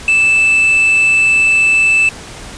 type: tone with quantisation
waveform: triangle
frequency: 2637 Hz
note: E7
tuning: in tune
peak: -6 dBFS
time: 0.08-2.09 s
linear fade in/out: 2 ms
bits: 5
effects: pink hiss -31 dBFS RMS until 2.57 s + resampled to 22050 Hz